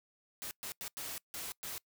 white noise bursts at uneven times, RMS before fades -42 dBFS, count 6, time 0.42-0.51 / 0.63-0.72 / 0.81-0.88 / 0.97-1.18 / 1.34-1.52 / 1.63-1.78 s, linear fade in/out 0 ms, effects noise-tail reverb RT60 0.1 s tail -23 dB re dry

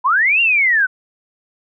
sine linear two-way sweep, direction up then down, 932 to 2810 to 1462 Hz, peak -11 dBFS, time 0.04-0.87 s, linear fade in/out 20 ms, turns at 0.41 s, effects none

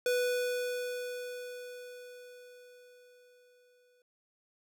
square tone with exponential decay, 493.9 Hz, B4, in tune, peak -27 dBFS, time 0.06-4.02 s, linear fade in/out 2 ms, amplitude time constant 860 ms, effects none

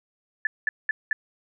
sine tone bursts, 1740 Hz, A6, 20 cents flat, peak -20 dBFS, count 4, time 0.45-1.13 s, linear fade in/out 2 ms, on 20 ms, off 200 ms, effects none

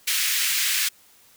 pink high-pass noise, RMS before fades -23 dBFS, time 0.07-0.89 s, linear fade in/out 10 ms, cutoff 1900 Hz, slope 24 dB/octave, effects white hiss -55 dBFS RMS until 1.36 s

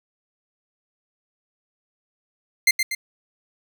sawtooth tone with echo, 2093 Hz, C7, in tune, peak -9 dBFS, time 2.67-2.71 s, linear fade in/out 5 ms, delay 120 ms, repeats 2, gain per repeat -6 dB, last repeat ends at 2.95 s, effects none

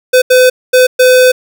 square tone bursts at uneven times, 507 Hz, B4, 45 cents sharp, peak -4 dBFS, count 4, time 0.13-0.22 / 0.3-0.5 / 0.73-0.87 / 0.99-1.32 s, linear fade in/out 10 ms, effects none

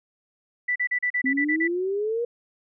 sine tone bursts, 1975.5 Hz, B6, in tune, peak -21 dBFS, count 9, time 0.68-1.678 s, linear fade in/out 10 ms, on 78 ms, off 37 ms
sine exponential sweep, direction up, 259 to 482.4 Hz, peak -23 dBFS, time 1.24-2.25 s, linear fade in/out 5 ms
effects none

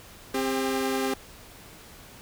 sawtooth tone pair together, 263.8 / 401 Hz, C4 / G4, +14 / +39 cents, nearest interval perfect fifth, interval 725 cents, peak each -24 dBFS, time 0.34-1.14 s, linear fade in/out 5 ms, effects pink hiss -48 dBFS RMS until 2.21 s

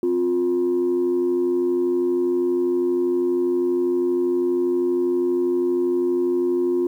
sine tone pair together, 261.6 / 354.1 Hz, C4 / F4, 0 / +24 cents, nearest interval perfect fourth, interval 524 cents, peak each -24 / -17 dBFS, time 0.03-6.87 s, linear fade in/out 2 ms, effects tanh soft clip ceiling -14 dBFS + 9-bit

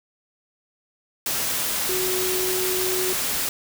sine tone in noise, 370 Hz, F#4, in tune, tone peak -25 dBFS, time 1.89-3.13 s, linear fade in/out 2 ms, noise white, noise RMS -25 dBFS, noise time 1.26-3.49 s, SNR -3 dB, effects none

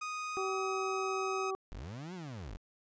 30% pulse tone with pitch glide, 1244.5 to 1264.8 Hz, D#6 to D#6, 0 to +28 cents, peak -34 dBFS, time 0.01-1.51 s, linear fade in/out 10 ms, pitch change +28 cents, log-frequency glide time 0.32-0.5 s
harmonic tone, 382.6 Hz, G4, 42 cents flat, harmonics 1 / 2 / 3, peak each -35 / -41 / -40 dBFS, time 0.37-1.55 s, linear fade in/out 0 ms
30% pulse linear two-way sweep, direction up then down, 32.04 to 190.8 to 32.04 Hz, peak -39 dBFS, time 1.72-2.57 s, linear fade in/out 0 ms, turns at 2.14 s
effects resampled to 16000 Hz

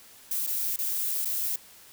violet noise with dropouts, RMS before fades -29 dBFS, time 0.31-1.56 s, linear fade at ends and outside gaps 2 ms, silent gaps 0.465-0.475 / 0.761-0.788 / 1.248-1.255 s, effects white hiss -52 dBFS RMS until 1.92 s

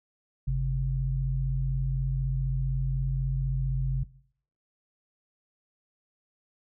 sine tone pair together, 49.55 / 133.6 Hz, G1 / C3, +19 / +36 cents, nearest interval octave + perfect fourth, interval 1717 cents, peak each -27 dBFS, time 0.47-4.04 s, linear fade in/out 10 ms, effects noise-tail reverb RT60 0.6 s tail -19 dB re dry

